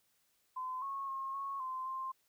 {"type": "tone with pitch steps", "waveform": "sine", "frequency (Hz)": [1025, 1096, 1076, 1100, 1037, 1052], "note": ["C6", "C#6", "C6", "C#6", "C6", "C6"], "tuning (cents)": [-36, -20, 48, -14, -16, 9], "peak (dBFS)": -37, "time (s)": [0.56, 2.12], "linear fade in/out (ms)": 10, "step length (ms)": 260, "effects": ["white hiss -75 dBFS RMS until 2.28 s"]}